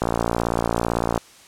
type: click train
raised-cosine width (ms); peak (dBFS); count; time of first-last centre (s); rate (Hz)
1; -6; 68; 0.02-1.177; 57.9
effects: white hiss -48 dBFS RMS until 1.47 s + low-pass 9000 Hz 12 dB/octave